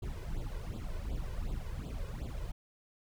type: noise with flanger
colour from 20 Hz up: brown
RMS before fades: -38 dBFS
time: 0.02-2.52 s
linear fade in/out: 10 ms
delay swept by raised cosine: 0.25 to 2.05 ms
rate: 2.7 Hz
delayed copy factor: +0.9
effects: none